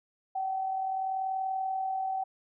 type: tone with amplitude modulation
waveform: sine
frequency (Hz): 764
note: G5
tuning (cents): -45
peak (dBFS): -27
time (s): 0.35-2.24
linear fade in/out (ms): 10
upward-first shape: sine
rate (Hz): 40.6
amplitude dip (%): 40
effects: none